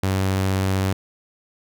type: tone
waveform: sawtooth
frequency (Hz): 95.6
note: G2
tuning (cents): -43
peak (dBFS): -15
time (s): 0.03-0.93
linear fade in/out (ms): 5
effects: none